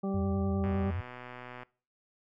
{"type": "harmonic tone", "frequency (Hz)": 195.2, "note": "G3", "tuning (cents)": -7, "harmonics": [1, 2, 3, 4, 6], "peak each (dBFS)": [-31, -37, -41, -43, -47], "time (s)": [0.03, 0.91], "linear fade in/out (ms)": 10}
{"type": "tone with vibrato", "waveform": "sine", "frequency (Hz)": 88.7, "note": "F2", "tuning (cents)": 27, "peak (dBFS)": -31, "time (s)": [0.14, 1.01], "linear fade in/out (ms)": 5, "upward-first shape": "triangle", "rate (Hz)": 9.8, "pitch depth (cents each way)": 170}
{"type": "click train", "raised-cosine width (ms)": 0.5, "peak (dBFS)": -29, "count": 124, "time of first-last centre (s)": [0.64, 1.632], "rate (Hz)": 124}
{"effects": ["noise-tail reverb RT60 0.4 s tail -22 dB re dry"]}